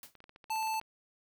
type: noise with exponential decay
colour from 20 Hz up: white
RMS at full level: -44 dBFS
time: 0.03-0.16 s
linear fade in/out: 2 ms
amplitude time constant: 27 ms
type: clicks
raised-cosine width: 0.3 ms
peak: -37 dBFS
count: 12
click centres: 0.153 / 0.204 / 0.241 / 0.294 / 0.361 / 0.442 / 0.498 / 0.559 / 0.627 / 0.673 / 0.741 / 0.814 s
type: tone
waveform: square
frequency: 880 Hz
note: A5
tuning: in tune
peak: -32 dBFS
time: 0.5-0.8 s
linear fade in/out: 5 ms
effects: none